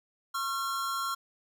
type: tone pair together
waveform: square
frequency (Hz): 1087.9 / 1367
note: C#6 / F6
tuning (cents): -33 / -37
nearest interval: major third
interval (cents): 396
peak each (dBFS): -35 / -33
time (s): 0.34-1.15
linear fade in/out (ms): 10
effects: none